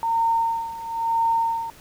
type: tone with tremolo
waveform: sine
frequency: 915 Hz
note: A#5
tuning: 32 cents flat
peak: -17 dBFS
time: 0.03-1.7 s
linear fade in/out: 0 ms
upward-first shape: sine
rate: 1 Hz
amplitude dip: 80%
effects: pink hiss -48 dBFS RMS until 1.8 s